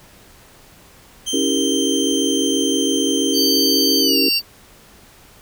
25% pulse tone with pitch glide, 3136 to 2762 Hz, G7 to F7, 0 to -20 cents, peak -17 dBFS, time 1.26-4.4 s, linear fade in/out 20 ms, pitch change -220 cents, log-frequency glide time 4-4.18 s
sine chord, C# diminished seventh, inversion none, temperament equal with one note detuned, 277.2 / 323.2 / 392 / 466.2 Hz, C#4 / E4 / G4 / Bb4, 0 / -34 / 0 / 0 cents, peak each -20 / -23 / -23 / -26 dBFS, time 1.33-4.29 s, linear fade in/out 5 ms
square tone, 4603 Hz, D8, 36 cents flat, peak -17 dBFS, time 3.33-4.42 s, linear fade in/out 50 ms
effects pink hiss -47 dBFS RMS until 5.41 s

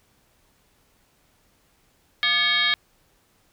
sine tone with frequency modulation, 2728 Hz, F7, 41 cents flat, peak -18 dBFS, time 2.23-2.74 s, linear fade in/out 0 ms, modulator 507 Hz, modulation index 2.5, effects pink hiss -63 dBFS RMS until 3.52 s

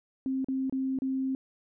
sine tone with dropouts, 264.6 Hz, C4, 20 cents sharp, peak -27 dBFS, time 0.26-1.35 s, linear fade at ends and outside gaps 1 ms, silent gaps 0.445-0.485 / 0.697-0.725 / 0.988-1.02 s, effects none

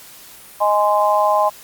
sine chord, Ab major, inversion second, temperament just, 623 / 830.6 / 1038.3 Hz, Eb5 / Ab5 / C6, +2 / 0 / -14 cents, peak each -17 dBFS, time 0.6-1.5 s, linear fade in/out 20 ms, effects white hiss -41 dBFS RMS until 1.63 s + Opus 48 kbps

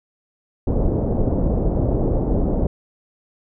pink low-pass noise, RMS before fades -19 dBFS, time 0.67-2.67 s, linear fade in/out 5 ms, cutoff 600 Hz, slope 24 dB/octave, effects none

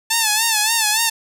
5% pulse tone with vibrato, 880 Hz, A5, in tune, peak -3 dBFS, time 0.1-1.1 s, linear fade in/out 10 ms, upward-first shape sine, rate 3.5 Hz, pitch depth 86 cents each way, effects none

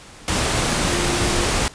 sine tone in noise, 349.7 Hz, F4, 2 cents sharp, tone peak -25 dBFS, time 0.89-1.46 s, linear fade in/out 0 ms, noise pink, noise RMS -20 dBFS, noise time 0.28-1.68 s, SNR -8 dB, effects pink hiss -42 dBFS RMS until 1.74 s + resampled to 22050 Hz

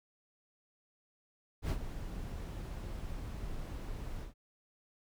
brown noise with ADSR envelope, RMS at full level -30 dBFS, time 1.62-4.34 s, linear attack 76 ms, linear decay 71 ms, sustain -11 dB, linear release 130 ms, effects none

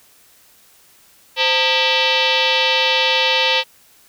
sine tone with frequency modulation, 194.6 Hz, G3, 12 cents flat, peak -13 dBFS, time 1.36-3.64 s, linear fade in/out 50 ms, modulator 714 Hz, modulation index 5.5, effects white hiss -51 dBFS RMS until 4.08 s

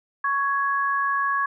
sine tone pair together, 1113.3 / 1668 Hz, C#6 / G#6, +7 / +7 cents, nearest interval perfect fifth, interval 700 cents, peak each -22 / -25 dBFS, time 0.24-1.46 s, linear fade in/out 5 ms, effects none

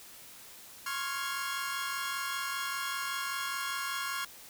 sawtooth chord, Db major seventh, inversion third, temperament equal with one note detuned, 1063.6 / 1108.7 / 1396.9 / 1661.2 Hz, C6 / Db6 / F6 / Ab6, +28 / 0 / 0 / 0 cents, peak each -36 / -36 / -34 / -36 dBFS, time 0.86-4.25 s, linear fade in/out 5 ms, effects white hiss -51 dBFS RMS until 4.49 s

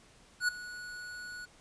square tone with ADSR envelope, 1465 Hz, F#6, 18 cents flat, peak -25 dBFS, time 0.4-1.46 s, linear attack 83 ms, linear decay 8 ms, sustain -17 dB, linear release 19 ms, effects pink hiss -60 dBFS RMS until 1.6 s + resampled to 22050 Hz

